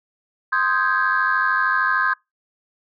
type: chord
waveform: sine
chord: Ab major seventh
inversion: first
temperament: equal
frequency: 1046.5 / 1244.5 / 1568 / 1661.2 Hz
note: C6 / Eb6 / G6 / Ab6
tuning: 0 / 0 / 0 / 0 cents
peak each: -22 / -23 / -20 / -22 dBFS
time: 0.52-2.14 s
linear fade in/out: 10 ms
effects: noise-tail reverb RT60 0.2 s tail -25 dB re dry + tanh soft clip ceiling -9 dBFS